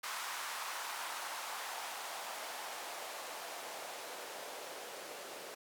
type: noise with band-pass filter sweep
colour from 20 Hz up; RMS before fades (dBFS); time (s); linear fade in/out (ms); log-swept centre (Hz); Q
blue; -44; 0.03-5.55; 10; 1100 to 470; 1.8
effects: none